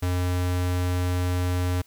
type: tone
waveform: square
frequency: 90 Hz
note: F#2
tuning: 47 cents flat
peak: -23 dBFS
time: 0.02-1.82 s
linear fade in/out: 10 ms
effects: white hiss -59 dBFS RMS until 1.86 s